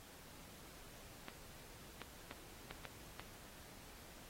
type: clicks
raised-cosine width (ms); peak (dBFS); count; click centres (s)
0.3; -30; 6; 1.284 / 2.017 / 2.311 / 2.71 / 2.853 / 3.196
effects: pink hiss -58 dBFS RMS until 4.29 s + AAC 48 kbps